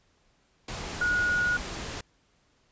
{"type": "tone in noise", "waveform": "sine", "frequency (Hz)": 1448, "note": "F#6", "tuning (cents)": -38, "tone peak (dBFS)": -23, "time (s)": [1.01, 1.57], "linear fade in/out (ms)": 5, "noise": "pink", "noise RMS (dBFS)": -36, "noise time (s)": [0.68, 2.01], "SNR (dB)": 10, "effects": ["pink hiss -67 dBFS RMS until 2.71 s", "resampled to 16000 Hz"]}